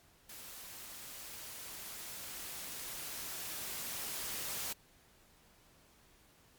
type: noise with level ramp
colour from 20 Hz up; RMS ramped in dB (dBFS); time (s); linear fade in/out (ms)
white; -50 to -39; 0.29-4.73; 5
effects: pink hiss -65 dBFS RMS until 6.58 s + MP3 96 kbps